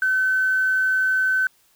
sine tone with quantisation, 1524 Hz, G6, 49 cents flat, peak -17 dBFS, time 0.02-1.47 s, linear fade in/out 2 ms, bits 7, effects white hiss -60 dBFS RMS until 1.75 s

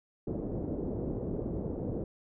white low-pass noise, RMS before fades -35 dBFS, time 0.27-2.04 s, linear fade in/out 5 ms, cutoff 450 Hz, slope 24 dB/octave, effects none

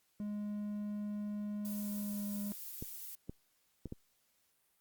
triangle tone with pitch glide, 207.7 to 204.6 Hz, G#3 to G#3, 0 to -26 cents, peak -35 dBFS, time 0.2-2.52 s, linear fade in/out 0 ms, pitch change -26 cents, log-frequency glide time 1.73-2.31 s
violet noise, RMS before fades -46 dBFS, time 1.65-3.15 s, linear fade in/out 0 ms
clicks, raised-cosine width 3 ms, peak -29 dBFS, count 4, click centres 2.825 / 3.295 / 3.857 / 3.924 s
effects white hiss -75 dBFS RMS until 4.8 s + Opus 48 kbps

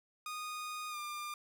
sawtooth tone with pitch glide, 1234 to 1198.2 Hz, D#6 to D6, -15 to +34 cents, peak -36 dBFS, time 0.26-1.34 s, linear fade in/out 2 ms, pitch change -51 cents, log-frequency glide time 0.9-0.97 s, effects none

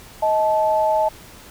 sine tone pair together, 630 / 870.4 Hz, D#5 / A5, +21 / -19 cents, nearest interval tritone, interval 560 cents, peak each -18 dBFS, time 0.22-1.09 s, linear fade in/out 10 ms, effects pink hiss -43 dBFS RMS until 1.5 s

